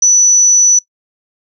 sine tone, 5950 Hz, F#8, 9 cents sharp, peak -5 dBFS, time 0.02-0.79 s, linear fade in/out 5 ms, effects noise-tail reverb RT60 0.1 s tail -18 dB re dry

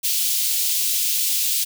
white high-pass noise, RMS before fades -21 dBFS, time 0.03-1.65 s, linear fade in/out 20 ms, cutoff 2900 Hz, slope 24 dB/octave, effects none

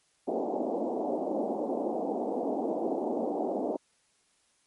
pink band-pass noise, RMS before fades -31 dBFS, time 0.27-3.77 s, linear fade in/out 10 ms, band 230 to 800 Hz, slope 48 dB/octave, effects white hiss -69 dBFS RMS until 4.66 s + MP3 48 kbps

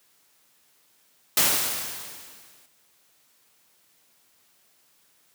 white noise with exponential decay, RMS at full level -18 dBFS, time 1.37-2.66 s, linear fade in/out 2 ms, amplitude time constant 280 ms, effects white hiss -63 dBFS RMS until 5.34 s + high-pass 100 Hz 12 dB/octave

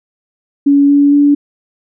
sine tone with pitch steps, 282.6 / 285.2 / 287.9 Hz, C#4 / C#4 / D4, +34 / +49 / -34 cents, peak -5 dBFS, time 0.66-1.35 s, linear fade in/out 10 ms, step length 230 ms, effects none

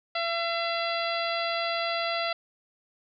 harmonic tone, 676 Hz, E5, 43 cents sharp, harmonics 1 / 2 / 3 / 4 / 5 / 6 / 7, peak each -30 / -33 / -35 / -36 / -37 / -38 / -38 dBFS, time 0.15-2.33 s, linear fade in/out 5 ms, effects none

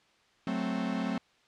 45% pulse chord, F# diminished, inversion none, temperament equal, 185 / 220 / 261.6 Hz, F#3 / A3 / C4, 0 / 0 / 0 cents, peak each -35 / -34 / -34 dBFS, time 0.47-1.18 s, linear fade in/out 2 ms, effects white hiss -65 dBFS RMS until 1.47 s + low-pass 4000 Hz 12 dB/octave

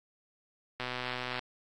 click train, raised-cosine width 0.3 ms, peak -19 dBFS, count 75, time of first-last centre 0.8-1.392 s, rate 125 Hz, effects AAC 64 kbps

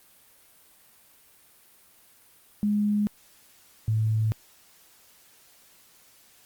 sine tone pair in turn, 207.7 / 109.76 Hz, G#3 / A2, 0 / -4 cents, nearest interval major seventh, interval 1104 cents, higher first, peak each -21 dBFS, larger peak neither, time 2.63-3.07 / 3.88-4.32 s, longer neither, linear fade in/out 0 ms, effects white hiss -57 dBFS RMS until 6.45 s + Opus 32 kbps

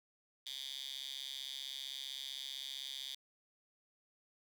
10% pulse tone with high-pass filter, 135.6 Hz, C#3, 38 cents flat, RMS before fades -45 dBFS, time 0.46-3.15 s, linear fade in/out 5 ms, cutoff 3600 Hz, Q 6, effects none

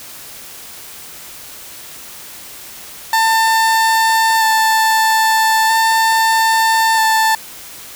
30% pulse tone with vibrato, 890 Hz, A5, 20 cents sharp, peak -8 dBFS, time 3.13-7.35 s, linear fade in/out 2 ms, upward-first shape square, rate 0.39 Hz, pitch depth 10 cents each way, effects white hiss -34 dBFS RMS until 7.95 s

